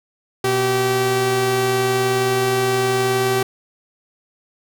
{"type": "tone pair together", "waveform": "sawtooth", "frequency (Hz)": [122.2, 385.7], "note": ["B2", "G4"], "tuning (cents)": [-18, -28], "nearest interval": "octave + minor sixth", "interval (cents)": 1990, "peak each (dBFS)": [-20, -13], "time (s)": [0.44, 3.43], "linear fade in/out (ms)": 5, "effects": []}